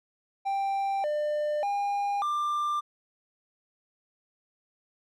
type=tone with pitch steps; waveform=triangle; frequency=787 / 598 / 808 / 1188 Hz; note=G5 / D5 / G#5 / D6; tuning=+7 / +31 / -48 / +20 cents; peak=-24 dBFS; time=0.45-2.81 s; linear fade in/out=20 ms; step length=590 ms; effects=none